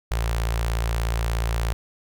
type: tone with notch filter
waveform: sawtooth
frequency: 56.8 Hz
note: A#1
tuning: 44 cents flat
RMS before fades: -24 dBFS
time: 0.11-1.73 s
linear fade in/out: 0 ms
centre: 250 Hz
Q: 0.57
effects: none